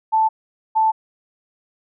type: tone pair in turn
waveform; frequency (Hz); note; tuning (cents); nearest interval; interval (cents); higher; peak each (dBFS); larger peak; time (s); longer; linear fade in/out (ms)
sine; 880 / 880; A5 / A5; 0 / 0; unison; 0; neither; -13; neither; 0.12-0.29 / 0.75-0.92; neither; 20
effects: none